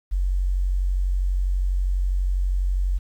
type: tone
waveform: sine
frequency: 46.12 Hz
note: F#1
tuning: 5 cents flat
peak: -19 dBFS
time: 0.11-2.99 s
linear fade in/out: 20 ms
effects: 9-bit